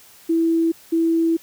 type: tone pair in turn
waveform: sine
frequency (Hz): 329.6 / 329.6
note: E4 / E4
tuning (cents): 0 / 0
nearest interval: unison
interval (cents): 0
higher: neither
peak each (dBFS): -15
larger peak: neither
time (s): 0.29-0.72 / 0.92-1.37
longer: second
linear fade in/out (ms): 10
effects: white hiss -48 dBFS RMS until 1.42 s